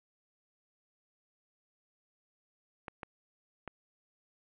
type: clicks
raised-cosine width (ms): 0.5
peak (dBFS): -25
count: 3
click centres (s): 2.882 / 3.032 / 3.677
effects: resampled to 8000 Hz + 11-bit